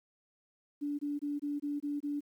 sine tone bursts, 290 Hz, D4, 22 cents flat, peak -32 dBFS, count 7, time 0.81-2.208 s, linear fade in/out 20 ms, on 180 ms, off 23 ms, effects 11-bit

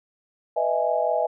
sine chord, E major seventh, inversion second, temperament equal with one note detuned, 493.9 / 614.4 / 659.3 / 830.6 Hz, B4 / D#5 / E5 / G#5, 0 / -22 / 0 / 0 cents, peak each -28 / -25 / -24 / -27 dBFS, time 0.56-1.27 s, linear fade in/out 10 ms, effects none

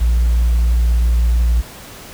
triangle tone with tanh clipping, 58.3 Hz, A#1, 1 cent sharp, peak -11 dBFS, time 0-1.62 s, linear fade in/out 20 ms, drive 6 dB, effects pink hiss -36 dBFS RMS until 2.13 s

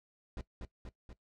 brown noise with echo, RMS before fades -40 dBFS, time 0.37-0.41 s, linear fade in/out 2 ms, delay 240 ms, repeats 3, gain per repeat -3 dB, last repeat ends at 1.13 s, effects noise-tail reverb RT60 0.1 s tail -17 dB re dry + low-pass 6000 Hz 12 dB/octave

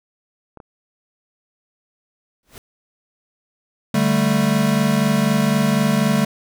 clicks, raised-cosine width 1 ms, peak -25 / -25 dBFS, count 2, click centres 0.573 / 0.602 s
pink noise with exponential growth, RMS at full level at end -35 dBFS, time 2.43-2.58 s, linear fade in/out 1 ms, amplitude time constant 32 ms
square chord, D suspended fourth, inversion none, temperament equal, 146.83 / 196 / 220 Hz, D3 / G3 / A3, 0 / 0 / 0 cents, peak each -22 / -20 / -19 dBFS, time 3.94-6.25 s, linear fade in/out 5 ms
effects none

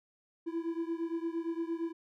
triangle beating tone pair, 329.6 / 338.3 Hz, E4 / E4, 0 / +45 cents, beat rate 8.7 Hz, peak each -33 / -35 dBFS, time 0.46-1.93 s, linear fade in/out 20 ms, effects none

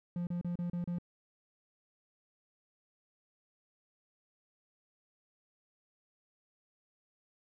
triangle tone bursts, 174.61 Hz, F3, in tune, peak -31 dBFS, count 6, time 0.16-0.985 s, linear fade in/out 2 ms, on 110 ms, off 33 ms, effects none

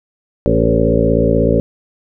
harmonic tone with a mistuned harmonic, 56.3 Hz, A1, 40 cents sharp, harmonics 1 / 2 / 3 / 4 / 5 / 7 / 8 / 9 / 10, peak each -19 / -19 / -19 / -19 / -19 / -19 / -19 / -19 / -19 dBFS, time 0.46-1.6 s, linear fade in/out 0 ms, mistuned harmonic 8, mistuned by +22 cents, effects none

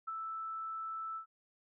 sine tone with ADSR envelope, 1318.5 Hz, E6, in tune, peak -35 dBFS, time 0.07-1.26 s, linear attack 14 ms, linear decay 19 ms, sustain -3 dB, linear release 98 ms, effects none

